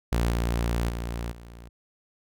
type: tone with level steps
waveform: sawtooth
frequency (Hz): 58.27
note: A#1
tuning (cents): 0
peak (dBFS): -18 / -20 / -26 / -39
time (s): 0.12-1.69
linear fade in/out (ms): 5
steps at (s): 0.3 / 0.89 / 1.31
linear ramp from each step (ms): 10
effects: none